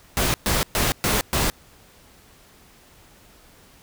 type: noise bursts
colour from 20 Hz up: pink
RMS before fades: -21 dBFS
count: 5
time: 0.17-1.5 s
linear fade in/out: 0 ms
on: 170 ms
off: 120 ms
effects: pink hiss -52 dBFS RMS until 3.82 s